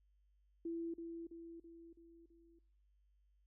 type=tone with echo; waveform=sine; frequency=334.1 Hz; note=E4; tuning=23 cents sharp; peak=-39 dBFS; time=0.65-0.94 s; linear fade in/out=5 ms; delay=330 ms; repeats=5; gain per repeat=-5 dB; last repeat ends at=2.59 s; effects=noise-tail reverb RT60 0.7 s tail -26 dB re dry + added 50 Hz sine -70 dBFS peak until 3.46 s